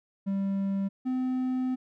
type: tone pair in turn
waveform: triangle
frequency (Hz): 196 / 256.1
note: G3 / C4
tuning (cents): 0 / -37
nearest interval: perfect fourth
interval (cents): 463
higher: second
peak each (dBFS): -24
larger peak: neither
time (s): 0.26-0.89 / 1.05-1.76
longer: second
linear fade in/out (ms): 20
effects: none